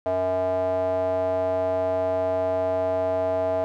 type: tone with band-pass filter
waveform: square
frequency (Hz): 92.5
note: F#2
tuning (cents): 0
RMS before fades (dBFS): -24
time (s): 0.06-3.64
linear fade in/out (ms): 0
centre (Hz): 660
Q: 5.9
effects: none